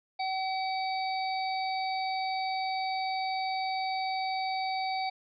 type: harmonic tone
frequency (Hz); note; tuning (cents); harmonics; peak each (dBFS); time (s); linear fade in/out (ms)
761; F#5; +48; 1 / 3 / 5 / 6; -30 / -38 / -44 / -40; 0.19-5.1; 10
effects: none